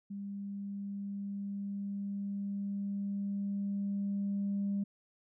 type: tone with level ramp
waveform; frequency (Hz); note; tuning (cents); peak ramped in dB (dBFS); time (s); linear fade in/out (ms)
sine; 200; G3; +35; -38 to -29; 0.1-4.84; 10
effects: tanh soft clip ceiling -27 dBFS